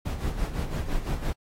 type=noise with tremolo; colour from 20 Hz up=brown; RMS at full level=-26 dBFS; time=0.05-1.33 s; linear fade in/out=10 ms; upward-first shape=sine; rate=5.9 Hz; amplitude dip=65%; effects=AAC 48 kbps